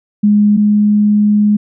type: tone pair in turn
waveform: sine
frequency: 207.7 / 208.6 Hz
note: G#3 / G#3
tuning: 0 / +8 cents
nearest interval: unison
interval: 8 cents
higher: second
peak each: -6 / -7 dBFS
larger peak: first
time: 0.23-0.57 / 0.57-1.57 s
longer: second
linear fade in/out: 10 ms
effects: none